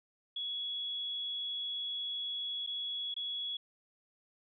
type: tone with dropouts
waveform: sine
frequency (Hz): 3363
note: G#7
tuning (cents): +21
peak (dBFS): -35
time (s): 0.36-3.57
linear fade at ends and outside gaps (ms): 5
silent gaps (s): 2.665-2.672 / 3.142-3.164
effects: none